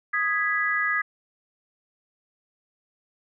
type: chord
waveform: sine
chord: G# minor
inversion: second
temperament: equal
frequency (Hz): 1244.5 / 1661.2 / 1975.5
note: D#6 / G#6 / B6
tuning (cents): 0 / 0 / 0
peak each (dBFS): -28 / -25 / -26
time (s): 0.13-1.02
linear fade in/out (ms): 10
effects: none